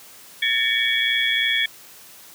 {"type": "tone cluster", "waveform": "sine", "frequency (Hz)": [1706, 1809, 2257, 3262, 3385], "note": ["G#6", "A6", "C#7", "G#7", "G#7"], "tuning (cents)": [46, 48, 31, -32, 32], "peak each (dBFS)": [-30, -24, -23, -26, -23], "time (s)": [0.42, 1.66], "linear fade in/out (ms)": 5, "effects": ["white hiss -45 dBFS RMS until 2.34 s", "high-pass 100 Hz 12 dB/octave"]}